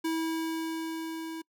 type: tone with level ramp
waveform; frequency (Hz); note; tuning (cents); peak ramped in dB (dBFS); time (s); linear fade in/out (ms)
square; 324.4; E4; -28; -28 to -37; 0.04-1.42; 10
effects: noise-tail reverb RT60 0.1 s tail -25 dB re dry